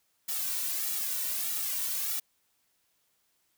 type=noise with flanger; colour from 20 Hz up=blue; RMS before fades=-32 dBFS; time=0.28-2.2 s; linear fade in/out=10 ms; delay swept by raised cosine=1.9 to 2.43 ms; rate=1.6 Hz; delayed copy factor=-0.8; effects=white hiss -73 dBFS RMS until 3.57 s